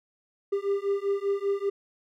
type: beating tone pair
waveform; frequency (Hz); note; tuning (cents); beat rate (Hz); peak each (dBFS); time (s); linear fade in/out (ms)
triangle; 396.2 / 401.3; G4 / G4; +18 / +41; 5.1; -26; 0.52-1.7; 10
effects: none